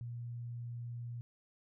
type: tone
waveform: sine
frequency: 119.2 Hz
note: A#2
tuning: 39 cents sharp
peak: -40 dBFS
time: 0.01-1.21 s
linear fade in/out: 0 ms
effects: none